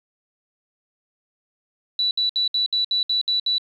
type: tone bursts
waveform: sine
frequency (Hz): 3951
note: B7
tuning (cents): 0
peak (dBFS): -18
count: 9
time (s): 1.99-3.582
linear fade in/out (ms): 2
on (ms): 120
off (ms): 64
effects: 9-bit